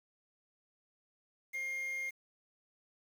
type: tone with quantisation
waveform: triangle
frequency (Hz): 2125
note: C7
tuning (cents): +26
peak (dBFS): -34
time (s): 1.53-2.11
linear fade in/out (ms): 20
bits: 9
effects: none